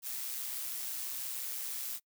blue noise with amplitude modulation, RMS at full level -37 dBFS, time 0.02-2 s, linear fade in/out 50 ms, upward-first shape sine, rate 126 Hz, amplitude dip 40%, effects noise-tail reverb RT60 0.1 s tail -24 dB re dry

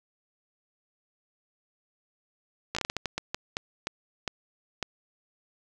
slowing click train, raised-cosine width 0.2 ms, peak -12 dBFS, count 14, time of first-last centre 2.75-4.827 s, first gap 15 ms, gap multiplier 1.35, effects none

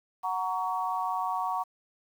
sine chord, F# major, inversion none, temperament equal with one note detuned, 740 / 932.3 / 1123.6 Hz, F#5 / A#5 / C#6, 0 / 0 / +23 cents, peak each -32 dBFS, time 0.23-1.64 s, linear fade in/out 20 ms, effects 9-bit

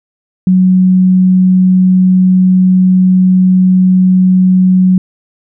sine tone, 185 Hz, F#3, in tune, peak -4 dBFS, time 0.47-4.98 s, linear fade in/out 2 ms, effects none

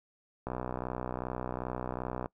click train, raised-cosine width 1 ms, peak -21 dBFS, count 113, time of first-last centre 0.47-2.259 s, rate 62.6 Hz, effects noise-tail reverb RT60 0.1 s tail -22 dB re dry

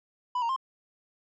triangle tone with pitch steps, 991 / 929 / 1056 Hz, B5 / A#5 / C6, +6 / -6 / +16 cents, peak -24 dBFS, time 0.35-0.563 s, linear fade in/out 5 ms, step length 71 ms, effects resampled to 16000 Hz

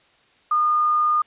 sine tone with quantisation, 1219 Hz, D#6, 36 cents flat, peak -16 dBFS, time 0.51-1.22 s, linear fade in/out 5 ms, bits 7, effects white hiss -58 dBFS RMS until 1.26 s + resampled to 8000 Hz

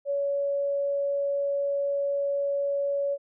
sine tone, 563 Hz, C#5, 27 cents sharp, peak -24 dBFS, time 0.05-3.18 s, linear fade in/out 50 ms, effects none

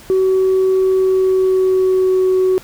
sine tone with pitch glide, 377.8 to 373.2 Hz, F#4 to F#4, +36 to +15 cents, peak -9 dBFS, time 0.1-2.58 s, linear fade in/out 0 ms, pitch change -21 cents, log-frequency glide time 0.92-2.23 s, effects tanh soft clip ceiling -8 dBFS + pink hiss -40 dBFS RMS until 2.63 s

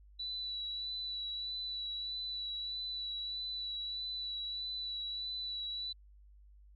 sine tone with vibrato, 3951 Hz, B7, in tune, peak -37 dBFS, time 0.19-5.93 s, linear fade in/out 10 ms, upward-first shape sine, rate 1.6 Hz, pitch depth 21 cents each way, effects added 50 Hz sine -56 dBFS peak until 6.75 s

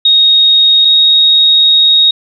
sine tone pair in turn, 3740 / 3756 Hz, A#7 / A#7, +5 / +12 cents, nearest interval unison, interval 7 cents, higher second, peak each -4 dBFS, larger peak neither, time 0.05-0.85 / 0.85-2.11 s, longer second, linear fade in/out 5 ms, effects none

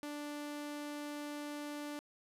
sawtooth tone, 293.7 Hz, D4, in tune, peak -37 dBFS, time 0.03-1.99 s, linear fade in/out 0 ms, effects resampled to 32000 Hz + 12-bit

